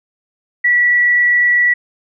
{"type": "tone with frequency modulation", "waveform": "sine", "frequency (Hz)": 1946, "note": "B6", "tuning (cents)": -26, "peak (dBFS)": -9, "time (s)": [0.64, 1.74], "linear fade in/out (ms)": 10, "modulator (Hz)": 28, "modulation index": 0.44, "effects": []}